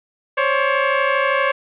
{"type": "tone pair together", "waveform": "15% pulse", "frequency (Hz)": [533, 565.6], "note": ["C5", "C#5"], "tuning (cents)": [32, 35], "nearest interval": "minor second", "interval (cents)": 103, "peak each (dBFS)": -12, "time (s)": [0.37, 1.52], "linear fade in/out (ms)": 10, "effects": ["resampled to 8000 Hz", "8-bit"]}